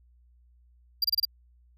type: tone bursts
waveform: square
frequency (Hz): 4756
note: D8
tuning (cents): +21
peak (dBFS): -22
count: 5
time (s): 1.02-1.252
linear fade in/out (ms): 5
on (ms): 24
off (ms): 28
effects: added 60 Hz sine -57 dBFS peak until 1.77 s